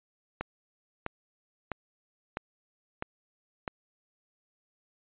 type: click train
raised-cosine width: 0.5 ms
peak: -17 dBFS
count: 6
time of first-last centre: 0.41-3.678 s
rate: 1.53 Hz
effects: resampled to 8000 Hz